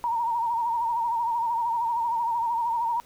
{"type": "tone with vibrato", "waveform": "sine", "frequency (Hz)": 933, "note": "A#5", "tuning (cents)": 1, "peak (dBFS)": -23, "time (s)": [0.04, 3], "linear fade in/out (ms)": 0, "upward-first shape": "triangle", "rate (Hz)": 13, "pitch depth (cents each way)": 74, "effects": ["pink hiss -55 dBFS RMS until 3.05 s"]}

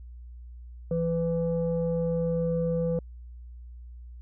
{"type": "tone pair together", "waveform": "sine", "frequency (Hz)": [167.1, 500.7], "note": ["E3", "B4"], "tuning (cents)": [24, 24], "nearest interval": "octave + perfect fifth", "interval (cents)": 1900, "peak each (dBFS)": -26, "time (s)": [0.91, 2.99], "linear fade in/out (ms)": 2, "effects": ["tanh soft clip ceiling -19 dBFS", "added 60 Hz sine -41 dBFS peak until 4.21 s"]}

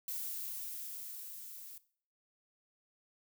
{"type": "noise with level ramp", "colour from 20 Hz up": "violet", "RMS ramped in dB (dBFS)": [-39, -50], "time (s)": [0.08, 1.78], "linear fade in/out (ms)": 2, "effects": ["noise-tail reverb RT60 0.5 s tail -18 dB re dry"]}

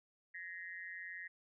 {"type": "tone with amplitude modulation", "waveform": "sine", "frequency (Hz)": 1876, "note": "A#6", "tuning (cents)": 11, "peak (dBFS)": -40, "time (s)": [0.34, 1.28], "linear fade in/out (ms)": 10, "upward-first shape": "sine", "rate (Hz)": 179, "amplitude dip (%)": 100, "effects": []}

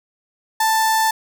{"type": "tone with notch filter", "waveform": "sawtooth", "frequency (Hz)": 884, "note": "A5", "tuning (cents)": 8, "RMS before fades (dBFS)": -17, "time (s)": [0.6, 1.11], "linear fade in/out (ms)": 5, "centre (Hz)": 2800, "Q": 1.6, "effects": []}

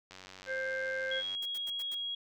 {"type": "click train", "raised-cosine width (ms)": 0.2, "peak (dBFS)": -31, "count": 117, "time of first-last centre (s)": [0.11, 1.349], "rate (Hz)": 93.6}
{"type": "harmonic tone", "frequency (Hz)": 526, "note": "C5", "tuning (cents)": 9, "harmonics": [1, 3, 4], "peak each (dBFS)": [-36, -35, -44], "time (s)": [0.46, 1.23], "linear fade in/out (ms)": 50}
{"type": "tone", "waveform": "sine", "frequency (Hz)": 3301, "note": "G#7", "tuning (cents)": -11, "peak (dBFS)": -34, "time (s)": [1.11, 2.15], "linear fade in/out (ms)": 5}
{"type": "noise bursts", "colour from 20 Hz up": "white", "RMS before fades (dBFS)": -49, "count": 5, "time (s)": [1.42, 1.948], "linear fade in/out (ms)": 5, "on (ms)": 36, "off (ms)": 87}
{"effects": []}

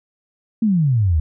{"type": "exponential sweep", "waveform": "sine", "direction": "down", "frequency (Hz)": [233.1, 73.42], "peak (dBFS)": -13, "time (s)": [0.62, 1.2], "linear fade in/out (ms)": 5, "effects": []}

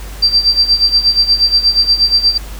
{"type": "tone with tremolo", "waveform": "sine", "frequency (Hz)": 4698, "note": "D8", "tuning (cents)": 0, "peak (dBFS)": -5, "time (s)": [0.22, 2.38], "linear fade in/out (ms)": 10, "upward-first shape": "sine", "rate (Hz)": 8.4, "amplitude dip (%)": 80, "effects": ["added 50 Hz sine -25 dBFS peak until 2.59 s", "pink hiss -34 dBFS RMS until 2.59 s"]}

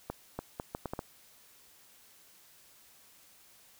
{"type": "accelerating click train", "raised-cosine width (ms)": 1, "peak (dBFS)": -21, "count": 7, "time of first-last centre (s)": [0.1, 0.991], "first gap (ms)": 290, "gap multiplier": 0.72, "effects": ["white hiss -60 dBFS RMS until 3.79 s"]}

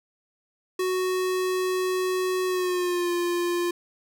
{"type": "tone with pitch glide", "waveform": "square", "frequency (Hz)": [370, 349.2], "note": ["F#4", "F4"], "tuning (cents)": [0, 0], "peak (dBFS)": -24, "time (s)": [0.79, 3.71], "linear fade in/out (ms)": 5, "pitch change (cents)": -100, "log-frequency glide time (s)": [2.46, 3.11], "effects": []}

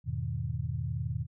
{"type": "chord", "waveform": "sine", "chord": "E major seventh", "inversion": "none", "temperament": "equal", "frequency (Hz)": [82.41, 103.83, 123.47, 155.56], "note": ["E2", "G#2", "B2", "D#3"], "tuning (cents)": [0, 0, 0, 0], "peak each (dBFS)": [-37, -37, -34, -38], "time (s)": [0.04, 1.27], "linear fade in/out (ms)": 50, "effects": []}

